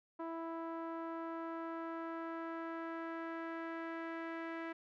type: tone with low-pass filter sweep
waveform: sawtooth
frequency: 329.5 Hz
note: E4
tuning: 1 cent flat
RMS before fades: -43 dBFS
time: 0.19-4.73 s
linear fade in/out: 10 ms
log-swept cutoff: 1100 to 1900 Hz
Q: 2.2
effects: none